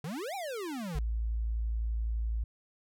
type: exponential two-way sweep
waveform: square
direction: up then down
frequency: 138.6 to 823 to 138.6 Hz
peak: -36 dBFS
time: 0.04-0.99 s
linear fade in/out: 2 ms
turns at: 0.35 s
type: tone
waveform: sine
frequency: 55.9 Hz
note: A1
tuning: 28 cents sharp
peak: -29 dBFS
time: 0.95-2.44 s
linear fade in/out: 5 ms
effects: none